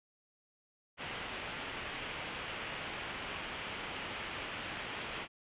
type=low-pass noise; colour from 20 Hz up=white; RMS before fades=-42 dBFS; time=0.97-5.28 s; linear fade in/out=50 ms; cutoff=3300 Hz; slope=48 dB/octave; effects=resampled to 8000 Hz